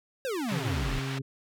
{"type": "exponential sweep", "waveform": "square", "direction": "down", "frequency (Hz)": [554.4, 32.2], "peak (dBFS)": -30, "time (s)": [0.25, 0.99], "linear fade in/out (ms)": 0}
{"type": "band-pass noise", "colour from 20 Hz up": "white", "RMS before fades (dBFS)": -39, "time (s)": [0.48, 1.19], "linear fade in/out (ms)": 10, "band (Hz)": [650, 2800], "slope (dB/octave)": 12}
{"type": "harmonic tone", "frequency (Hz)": 134.5, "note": "C3", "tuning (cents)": 48, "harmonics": [1, 2, 3], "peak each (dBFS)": [-32, -38, -42], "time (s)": [0.51, 1.22], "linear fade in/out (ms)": 10}
{"effects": []}